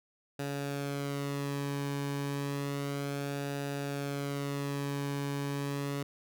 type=tone with flanger; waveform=sawtooth; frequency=141.2 Hz; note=C#3; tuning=32 cents sharp; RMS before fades=-35 dBFS; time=0.39-6.03 s; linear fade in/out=5 ms; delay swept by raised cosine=0.93 to 1.5 ms; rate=0.31 Hz; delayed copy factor=-0.6; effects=none